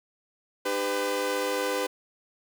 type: tone cluster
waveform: sawtooth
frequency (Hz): 301.8 / 396.6 / 504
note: D4 / G4 / B4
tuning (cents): +47 / +20 / +35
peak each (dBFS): -31 / -28 / -24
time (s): 0.65-1.87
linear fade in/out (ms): 10
effects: none